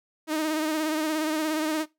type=tone with vibrato; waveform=sawtooth; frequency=311.1 Hz; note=D#4; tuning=in tune; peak=-21 dBFS; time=0.27-1.86 s; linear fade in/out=50 ms; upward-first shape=sine; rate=17 Hz; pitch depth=45 cents each way; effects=noise-tail reverb RT60 0.2 s tail -20 dB re dry